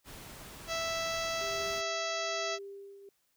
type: noise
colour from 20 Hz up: pink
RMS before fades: -48 dBFS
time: 0.04-1.83 s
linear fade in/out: 50 ms
type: harmonic tone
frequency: 659.3 Hz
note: E5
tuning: in tune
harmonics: 1 / 2 / 3 / 4 / 5 / 6 / 7 / 8 / 9 / 10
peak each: -36 / -39 / -41 / -42 / -43 / -44 / -44 / -45 / -46 / -46 dBFS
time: 0.67-2.59 s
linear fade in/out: 50 ms
type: tone with tremolo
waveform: sine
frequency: 397.3 Hz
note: G4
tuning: 23 cents sharp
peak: -40 dBFS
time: 1.41-3.09 s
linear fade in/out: 2 ms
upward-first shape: triangle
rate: 1.1 Hz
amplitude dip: 70%
effects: white hiss -75 dBFS RMS until 3.36 s